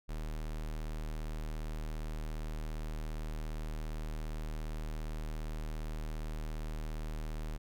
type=tone; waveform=square; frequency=38.69 Hz; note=D#1; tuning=9 cents flat; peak=-37 dBFS; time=0.08-7.58 s; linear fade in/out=20 ms; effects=none